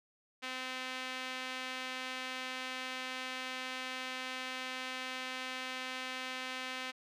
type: tone with band-pass filter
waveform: sawtooth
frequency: 257.4 Hz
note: C4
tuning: 28 cents flat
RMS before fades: -41 dBFS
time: 0.42-6.92 s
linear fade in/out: 20 ms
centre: 2600 Hz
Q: 1.2
effects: none